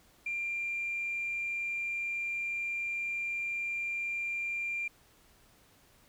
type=tone; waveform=sine; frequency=2383 Hz; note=D7; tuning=25 cents sharp; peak=-31 dBFS; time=0.26-4.88 s; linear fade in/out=5 ms; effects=tanh soft clip ceiling -27 dBFS + pink hiss -63 dBFS RMS until 6.08 s